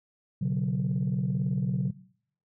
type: chord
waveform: sine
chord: B suspended second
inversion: none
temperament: equal with one note detuned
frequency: 123.47 / 141.42 / 185 Hz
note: B2 / C#3 / F#3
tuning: 0 / +35 / 0 cents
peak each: -30 / -27 / -27 dBFS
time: 0.41-1.91 s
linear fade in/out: 10 ms
effects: noise-tail reverb RT60 0.6 s tail -19 dB re dry + tanh soft clip ceiling -20 dBFS